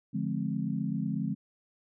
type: chord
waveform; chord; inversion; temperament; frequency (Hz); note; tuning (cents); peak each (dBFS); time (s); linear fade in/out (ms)
sine; D half-diminished seventh; none; equal with one note detuned; 146.83 / 174.61 / 211.2 / 261.6; D3 / F3 / Ab3 / C4; 0 / 0 / +29 / 0; -35 / -34 / -33 / -36; 0.13-1.35; 20
effects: none